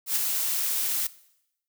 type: noise with ADSR envelope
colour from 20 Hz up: blue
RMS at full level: -23 dBFS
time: 0.06-1.07 s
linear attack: 99 ms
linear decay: 15 ms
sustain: -4 dB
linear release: 5 ms
effects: noise-tail reverb RT60 0.8 s tail -19 dB re dry